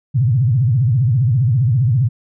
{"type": "tone with vibrato", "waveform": "sine", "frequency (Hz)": 122.9, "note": "B2", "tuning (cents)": -8, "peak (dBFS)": -11, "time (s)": [0.14, 2.09], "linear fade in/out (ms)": 20, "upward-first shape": "sine", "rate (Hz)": 15, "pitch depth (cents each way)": 260, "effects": []}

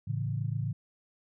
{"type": "chord", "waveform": "sine", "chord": "A major", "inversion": "none", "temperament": "equal", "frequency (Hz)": [110, 138.59, 164.81], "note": ["A2", "C#3", "E3"], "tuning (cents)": [0, 0, 0], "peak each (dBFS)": [-32, -33, -38], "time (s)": [0.07, 0.73], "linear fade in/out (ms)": 10, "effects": []}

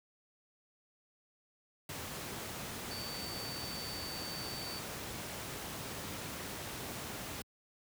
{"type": "tone in noise", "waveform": "sine", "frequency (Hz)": 4562, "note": "C#8", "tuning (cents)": 49, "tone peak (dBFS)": -43, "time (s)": [2.91, 4.79], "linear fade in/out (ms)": 2, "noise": "pink", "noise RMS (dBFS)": -42, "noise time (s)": [1.89, 7.42], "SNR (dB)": -4, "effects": ["high-pass 80 Hz 12 dB/octave"]}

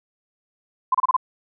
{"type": "tone bursts", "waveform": "sine", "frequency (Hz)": 1026, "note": "C6", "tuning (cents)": -34, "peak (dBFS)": -14, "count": 5, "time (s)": [0.92, 1.166], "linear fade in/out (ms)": 5, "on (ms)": 26, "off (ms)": 29, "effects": []}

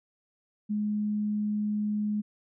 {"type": "tone", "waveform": "sine", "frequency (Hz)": 209.8, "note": "G#3", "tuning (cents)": 18, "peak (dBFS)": -26, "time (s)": [0.69, 2.22], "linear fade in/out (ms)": 20, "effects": []}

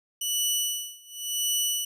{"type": "tone with tremolo", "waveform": "15% pulse", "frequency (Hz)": 2960, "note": "F#7", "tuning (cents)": 0, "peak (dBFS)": -16, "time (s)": [0.21, 1.85], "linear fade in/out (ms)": 5, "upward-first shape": "sine", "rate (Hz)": 0.92, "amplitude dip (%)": 95, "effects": []}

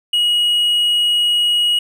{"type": "tone", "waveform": "triangle", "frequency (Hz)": 2900, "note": "F#7", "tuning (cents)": -35, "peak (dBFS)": -11, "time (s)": [0.13, 1.79], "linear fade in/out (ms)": 5, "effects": []}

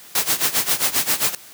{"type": "noise with tremolo", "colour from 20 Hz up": "white", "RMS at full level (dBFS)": -17, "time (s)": [0.15, 1.35], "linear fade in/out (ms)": 2, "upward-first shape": "sine", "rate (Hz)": 7.5, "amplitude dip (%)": 85, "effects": ["white hiss -43 dBFS RMS until 1.53 s", "high-pass 100 Hz 12 dB/octave"]}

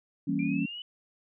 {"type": "chord", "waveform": "sine", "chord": "E diminished seventh", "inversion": "none", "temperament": "equal", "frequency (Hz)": [164.81, 196, 233.1, 277.2], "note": ["E3", "G3", "Bb3", "Db4"], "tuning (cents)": [0, 0, 0, 0], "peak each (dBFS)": [-33, -32, -33, -29], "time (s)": [0.27, 0.66], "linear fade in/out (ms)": 10}
{"type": "exponential sweep", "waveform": "sine", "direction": "up", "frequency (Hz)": [2349, 3000], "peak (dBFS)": -37, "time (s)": [0.39, 0.82], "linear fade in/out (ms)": 2}
{"effects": []}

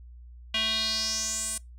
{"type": "tone with band-pass filter sweep", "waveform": "square", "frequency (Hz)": 220, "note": "A3", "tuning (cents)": 0, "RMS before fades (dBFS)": -29, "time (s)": [0.54, 1.58], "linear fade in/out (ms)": 5, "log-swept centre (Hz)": [3000, 9100], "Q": 4.6, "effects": ["noise-tail reverb RT60 0.2 s tail -24 dB re dry", "added 60 Hz sine -44 dBFS peak until 1.78 s"]}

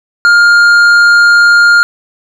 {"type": "tone with tanh clipping", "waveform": "sine", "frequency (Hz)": 1409, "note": "F6", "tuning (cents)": 15, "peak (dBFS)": -4, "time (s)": [0.25, 1.83], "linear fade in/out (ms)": 0, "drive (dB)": 8, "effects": []}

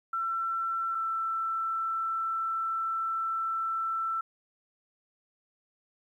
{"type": "tone pair in turn", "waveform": "sine", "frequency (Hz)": [1345, 1333.4], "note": ["E6", "E6"], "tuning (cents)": [34, 19], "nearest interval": "unison", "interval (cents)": 15, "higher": "first", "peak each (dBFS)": -28, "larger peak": "neither", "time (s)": [[0.13, 0.95], [0.95, 4.21]], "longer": "second", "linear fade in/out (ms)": 5, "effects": ["11-bit"]}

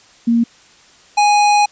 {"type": "tone pair in turn", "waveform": ["sine", "square"], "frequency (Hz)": [233.1, 828.4], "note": ["A#3", "G#5"], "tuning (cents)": [0, -5], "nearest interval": "octave + minor seventh", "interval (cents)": 2195, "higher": "second", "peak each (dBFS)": -10, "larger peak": "neither", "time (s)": [[0.27, 0.44], [1.17, 1.66]], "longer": "second", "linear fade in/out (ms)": 10, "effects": ["white hiss -47 dBFS RMS until 1.71 s", "resampled to 16000 Hz"]}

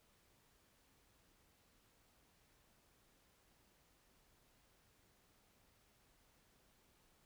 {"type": "silence", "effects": ["pink hiss -73 dBFS RMS until 7.25 s"]}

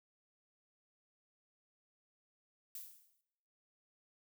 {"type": "noise with exponential decay", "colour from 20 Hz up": "violet", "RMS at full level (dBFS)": -44, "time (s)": [2.75, 3.21], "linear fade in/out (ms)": 2, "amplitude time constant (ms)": 100, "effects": ["noise-tail reverb RT60 0.9 s tail -20 dB re dry"]}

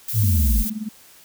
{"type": "noise", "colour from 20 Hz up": "violet", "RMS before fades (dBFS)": -27, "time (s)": [0.08, 0.7], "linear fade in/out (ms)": 5}
{"type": "linear sweep", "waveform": "sine", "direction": "down", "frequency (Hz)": [116.54, 41.2], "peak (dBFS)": -15, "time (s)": [0.13, 0.65], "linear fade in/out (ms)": 50}
{"type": "tone with tremolo", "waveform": "sine", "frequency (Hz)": 215.2, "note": "A3", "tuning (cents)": -38, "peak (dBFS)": -23, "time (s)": [0.23, 0.89], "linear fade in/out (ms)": 5, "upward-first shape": "sine", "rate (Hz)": 19, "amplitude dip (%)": 80}
{"effects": ["white hiss -49 dBFS RMS until 1.24 s"]}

